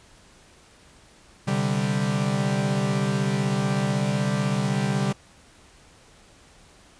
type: chord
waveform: 45% pulse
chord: C suspended second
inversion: none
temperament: equal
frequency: 130.81 / 146.83 / 196 Hz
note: C3 / D3 / G3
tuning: 0 / 0 / 0 cents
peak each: -27 / -27 / -25 dBFS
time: 1.47-5.13 s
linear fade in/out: 10 ms
effects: pink hiss -53 dBFS RMS until 6.99 s + resampled to 22050 Hz